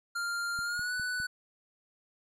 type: tone with pitch glide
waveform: square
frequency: 1396.9 to 1488.5 Hz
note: F6 to F#6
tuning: 0 to +10 cents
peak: -32 dBFS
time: 0.15-1.27 s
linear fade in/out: 10 ms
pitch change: +110 cents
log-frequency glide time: 0.63-0.94 s
type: click train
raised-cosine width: 5 ms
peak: -35 dBFS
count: 4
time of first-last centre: 0.59-1.201 s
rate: 4.91 Hz
effects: low-pass 11000 Hz 12 dB/octave